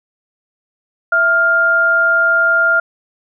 sine tone pair together, 662 / 1402.7 Hz, E5 / F6, +7 / +7 cents, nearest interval octave + minor second, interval 1300 cents, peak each -19 / -10 dBFS, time 1.12-2.8 s, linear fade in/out 5 ms, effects none

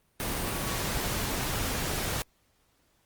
sine tone in noise, 1127 Hz, C#6, 28 cents sharp, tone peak -41 dBFS, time 0.44-0.76 s, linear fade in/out 0 ms, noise pink, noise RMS -31 dBFS, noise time 0.2-2.22 s, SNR -13 dB, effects pink hiss -69 dBFS RMS until 3.05 s + Opus 32 kbps

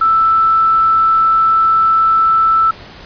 sine tone, 1322 Hz, E6, 5 cents sharp, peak -8 dBFS, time 0.01-2.71 s, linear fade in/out 5 ms, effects pink hiss -35 dBFS RMS until 3.05 s + resampled to 11025 Hz

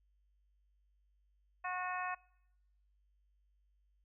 harmonic tone, 364.5 Hz, F#4, 26 cents flat, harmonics 2 / 3 / 4 / 5 / 6 / 7, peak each -41 / -41 / -46 / -44 / -56 / -46 dBFS, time 1.64-2.15 s, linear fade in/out 10 ms, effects noise-tail reverb RT60 0.9 s tail -24 dB re dry + added 50 Hz sine -70 dBFS peak until 4.04 s

